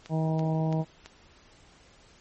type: click train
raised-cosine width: 0.2 ms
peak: -25 dBFS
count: 4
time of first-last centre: 0.06-1.06 s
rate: 3 Hz
type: harmonic tone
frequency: 159.1 Hz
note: D#3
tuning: 39 cents sharp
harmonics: 1 / 2 / 3 / 4 / 5 / 6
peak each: -25 / -34 / -37 / -35 / -38 / -42 dBFS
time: 0.09-0.85 s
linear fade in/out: 50 ms
effects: pink hiss -57 dBFS RMS until 2.2 s + MP3 32 kbps